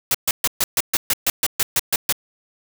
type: noise bursts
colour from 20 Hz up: white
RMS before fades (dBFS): -18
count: 13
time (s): 0.11-2.125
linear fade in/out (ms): 2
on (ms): 35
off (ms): 130
effects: none